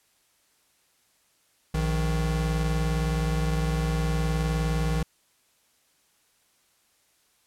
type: tone pair together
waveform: square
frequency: 59.03 / 157.6 Hz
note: A#1 / D#3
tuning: +22 / +23 cents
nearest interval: octave + perfect fourth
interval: 1701 cents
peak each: -27 dBFS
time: 1.74-5.03 s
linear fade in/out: 5 ms
effects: white hiss -66 dBFS RMS until 7.46 s + low-pass 12000 Hz 12 dB/octave